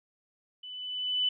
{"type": "tone with level ramp", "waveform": "sine", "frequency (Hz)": 2996, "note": "F#7", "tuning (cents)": 21, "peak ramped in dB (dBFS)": [-41, -23], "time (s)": [0.63, 1.29], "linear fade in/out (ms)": 5, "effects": []}